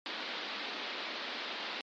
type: band-pass noise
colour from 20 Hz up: white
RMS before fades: -40 dBFS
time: 0.06-1.81 s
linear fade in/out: 0 ms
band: 210 to 4400 Hz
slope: 48 dB/octave
effects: MP3 48 kbps